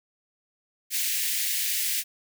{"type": "high-pass noise", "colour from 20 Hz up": "white", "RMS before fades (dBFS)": -27, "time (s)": [0.9, 2.04], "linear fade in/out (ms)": 50, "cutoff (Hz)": 1800, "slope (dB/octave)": 48, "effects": []}